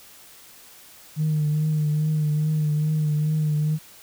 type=tone with vibrato; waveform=sine; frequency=152.6 Hz; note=D#3; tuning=33 cents flat; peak=-18 dBFS; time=1.16-3.79 s; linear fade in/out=50 ms; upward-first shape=triangle; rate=2.4 Hz; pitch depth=39 cents each way; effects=tanh soft clip ceiling -16 dBFS + white hiss -48 dBFS RMS until 4.02 s